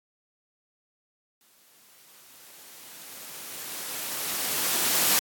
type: noise with exponential growth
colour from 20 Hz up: white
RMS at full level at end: -21 dBFS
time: 1.41-5.19 s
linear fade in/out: 0 ms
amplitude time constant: 820 ms
effects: high-pass 150 Hz 12 dB/octave + AAC 64 kbps